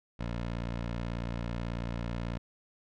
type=tone; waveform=15% pulse; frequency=58.27 Hz; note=A#1; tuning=in tune; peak=-27 dBFS; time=0.19-2.38 s; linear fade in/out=10 ms; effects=low-pass 4000 Hz 12 dB/octave